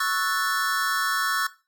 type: chord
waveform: square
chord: F# minor seventh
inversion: second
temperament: equal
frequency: 1108.7 / 1318.5 / 1480 / 1760 Hz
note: C#6 / E6 / F#6 / A6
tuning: 0 / 0 / 0 / 0 cents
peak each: -29 dBFS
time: 0-1.47 s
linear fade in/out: 5 ms
effects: noise-tail reverb RT60 0.3 s tail -17 dB re dry